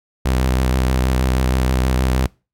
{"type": "tone with vibrato", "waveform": "sawtooth", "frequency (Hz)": 64, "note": "C2", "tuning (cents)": -38, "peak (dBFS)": -11, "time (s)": [0.25, 2.27], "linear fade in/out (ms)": 10, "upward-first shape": "square", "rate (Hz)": 6.3, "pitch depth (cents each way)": 26, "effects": ["noise-tail reverb RT60 0.3 s tail -24 dB re dry"]}